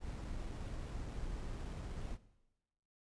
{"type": "noise with sample-and-hold", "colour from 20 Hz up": "brown", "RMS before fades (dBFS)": -43, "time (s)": [0, 2.18], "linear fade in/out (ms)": 50, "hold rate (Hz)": 6300, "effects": ["noise-tail reverb RT60 1.0 s tail -17 dB re dry", "resampled to 22050 Hz"]}